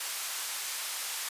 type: band-pass noise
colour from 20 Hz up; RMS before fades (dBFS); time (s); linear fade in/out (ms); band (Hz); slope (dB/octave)
white; -36; 0-1.29; 5; 860 to 12000; 12
effects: resampled to 32000 Hz